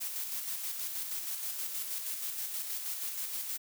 blue noise with tremolo, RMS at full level -36 dBFS, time 0-3.58 s, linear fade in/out 20 ms, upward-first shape square, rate 6.3 Hz, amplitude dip 35%, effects none

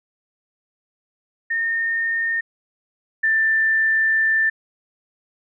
sine tone pair in turn, 1828 / 1777 Hz, A#6 / A6, -34 / +17 cents, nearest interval unison, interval 49 cents, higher first, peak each -19 / -15 dBFS, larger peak second, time 1.5-2.41 / 3.23-4.5 s, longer second, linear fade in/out 10 ms, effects none

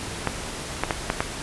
clicks, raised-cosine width 0.5 ms, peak -6 dBFS, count 5, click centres 0.273 / 0.836 / 0.908 / 1.101 / 1.205 s, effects pink hiss -33 dBFS RMS until 1.42 s + resampled to 24000 Hz

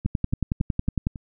two click trains, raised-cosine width 5 ms, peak -10 / -23 dBFS, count 12 / 5, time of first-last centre 0.06-1.069 / 0.05-1.158 s, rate 10.9 / 3.61 Hz, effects none

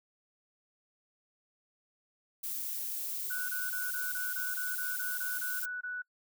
violet noise, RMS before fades -37 dBFS, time 2.43-5.66 s, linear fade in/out 10 ms
sine tone bursts, 1480 Hz, F#6, in tune, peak -35 dBFS, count 13, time 3.3-6.022 s, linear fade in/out 10 ms, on 190 ms, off 21 ms
effects noise-tail reverb RT60 0.1 s tail -26 dB re dry

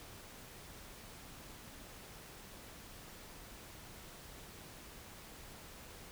silence, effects pink hiss -53 dBFS RMS until 6.11 s

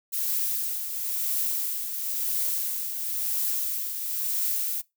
violet noise with tremolo, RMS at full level -26 dBFS, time 0.12-4.82 s, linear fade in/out 20 ms, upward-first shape triangle, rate 0.98 Hz, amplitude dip 55%, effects noise-tail reverb RT60 0.2 s tail -22 dB re dry

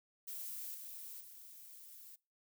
violet noise with level steps, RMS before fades -45 / -49 / -55 dBFS, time 0.27-2.16 s, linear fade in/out 10 ms, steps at 0.74 / 1.2 s, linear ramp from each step 10 ms, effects noise-tail reverb RT60 0.3 s tail -23 dB re dry

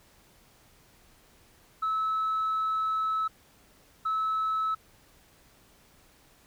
sine tone bursts at uneven times, 1300 Hz, E6, 24 cents flat, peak -24 dBFS, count 2, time 1.82-3.28 / 4.05-4.75 s, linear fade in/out 10 ms, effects tanh soft clip ceiling -23 dBFS + pink hiss -60 dBFS RMS until 6.46 s

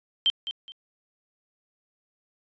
sine tone with echo, 3136 Hz, G7, in tune, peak -18 dBFS, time 0.26-0.3 s, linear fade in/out 0 ms, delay 210 ms, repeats 2, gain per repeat -11 dB, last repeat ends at 0.72 s, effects resampled to 16000 Hz

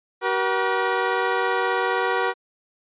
15% pulse tone pair together, 380 / 478.8 Hz, F#4 / A#4, +46 / +46 cents, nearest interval major third, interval 400 cents, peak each -17 / -16 dBFS, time 0.21-2.34 s, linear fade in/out 50 ms, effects resampled to 8000 Hz

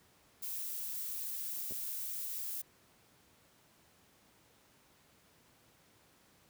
violet noise, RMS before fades -40 dBFS, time 0.42-2.62 s, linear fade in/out 10 ms
clicks, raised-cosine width 2 ms, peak -36 dBFS, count 2, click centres 1.709 / 1.721 s
effects pink hiss -66 dBFS RMS until 6.49 s + high-pass 80 Hz 12 dB/octave

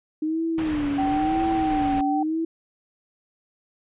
sine tone with vibrato, 305.1 Hz, D#4, 34 cents flat, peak -22 dBFS, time 0.22-2.45 s, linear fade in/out 5 ms, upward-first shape sine, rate 1 Hz, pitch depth 130 cents each way
pink low-pass noise, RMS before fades -34 dBFS, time 0.58-2.01 s, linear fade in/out 2 ms, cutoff 3200 Hz, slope 24 dB/octave
white noise with exponential decay, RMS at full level -36 dBFS, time 0.65-0.83 s, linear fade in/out 5 ms, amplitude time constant 39 ms
sine tone, 770 Hz, G5, 31 cents flat, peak -23 dBFS, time 0.98-2.23 s, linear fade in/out 5 ms
effects resampled to 8000 Hz

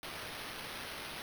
white noise with sample-and-hold, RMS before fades -44 dBFS, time 0.03-1.22 s, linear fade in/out 0 ms, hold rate 7350 Hz, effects none

